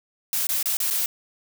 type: noise with dropouts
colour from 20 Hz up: blue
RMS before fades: -24 dBFS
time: 0.33-1.06 s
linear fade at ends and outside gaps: 1 ms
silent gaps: 0.469-0.49 / 0.628-0.657 / 0.77-0.802 / 0.902-0.908 s
effects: none